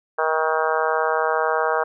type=harmonic tone; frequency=158.4 Hz; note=D#3; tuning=31 cents sharp; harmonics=3 / 4 / 5 / 6 / 7 / 8 / 9 / 10; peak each=-24 / -25 / -26 / -27 / -27 / -28 / -29 / -29 dBFS; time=0.18-1.84 s; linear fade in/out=10 ms; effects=none